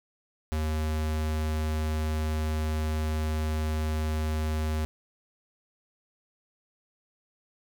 square tone, 77.7 Hz, D#2, 2 cents flat, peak -27 dBFS, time 0.52-4.85 s, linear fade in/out 0 ms, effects none

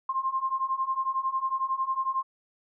sine beating tone pair, 1052 / 1063 Hz, C6 / C6, +9 / +27 cents, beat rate 11 Hz, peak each -30 / -28 dBFS, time 0.09-2.23 s, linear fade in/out 5 ms, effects none

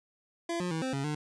25% pulse tone with pitch steps, 338.9 / 178.7 / 161.2 / 260.9 / 137.8 / 150.3 Hz, E4 / F3 / E3 / C4 / C#3 / D3, +48 / +40 / -38 / -5 / -10 / +40 cents, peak -27 dBFS, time 0.49-1.15 s, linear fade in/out 5 ms, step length 110 ms, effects resampled to 22050 Hz

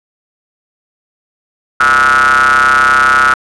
square ring-modulated tone, 67.7 Hz, C#2, 40 cents flat, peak -4 dBFS, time 1.8-3.34 s, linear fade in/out 5 ms, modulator 1370 Hz, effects resampled to 24000 Hz

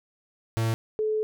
45% pulse / sine tone pair in turn, 112.9 / 431.6 Hz, A2 / A4, +45 / -33 cents, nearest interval octave + major seventh, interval 2322 cents, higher second, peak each -23 dBFS, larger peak neither, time 0.57-0.74 / 0.99-1.23 s, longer second, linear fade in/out 0 ms, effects none

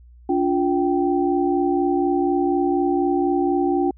sine tone cluster, 288.5 / 352.6 / 778 Hz, D4 / F4 / G5, -31 / +17 / -13 cents, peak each -21 / -20 / -24 dBFS, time 0.29-3.91 s, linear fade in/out 5 ms, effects added 60 Hz sine -44 dBFS peak until 3.97 s

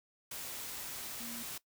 sine tone in noise, 234.4 Hz, A#3, 10 cents sharp, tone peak -46 dBFS, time 1.2-1.43 s, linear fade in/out 5 ms, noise white, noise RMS -43 dBFS, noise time 0.31-1.58 s, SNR -6 dB, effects noise-tail reverb RT60 0.1 s tail -19 dB re dry

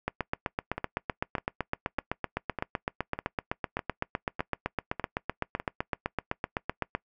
two click trains, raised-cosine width 0.5 ms, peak -17 / -13 dBFS, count 9 / 55, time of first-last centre 0.78-5.599 / 0.08-6.95 s, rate 1.66 / 7.86 Hz, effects noise-tail reverb RT60 0.1 s tail -23 dB re dry

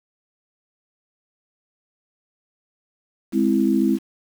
sine chord, Ab augmented, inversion none, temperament equal, 207.7 / 261.6 / 329.6 Hz, Ab3 / C4 / E4, 0 / 0 / 0 cents, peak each -20 dBFS, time 3.32-3.99 s, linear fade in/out 50 ms, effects 7-bit

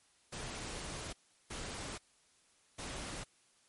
pink noise bursts at uneven times, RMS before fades -43 dBFS, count 3, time 0.32-1.13 / 1.5-1.98 / 2.78-3.24 s, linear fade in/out 10 ms, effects white hiss -69 dBFS RMS until 3.68 s + MP3 48 kbps

